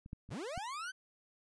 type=clicks; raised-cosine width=5 ms; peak=-38 / -30 / -39 / -31 dBFS; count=4; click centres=0.061 / 0.131 / 0.291 / 0.577 s
type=linear sweep; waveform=40% pulse; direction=up; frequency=73.42 to 1568 Hz; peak=-39 dBFS; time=0.3-0.92 s; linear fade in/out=20 ms
effects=resampled to 22050 Hz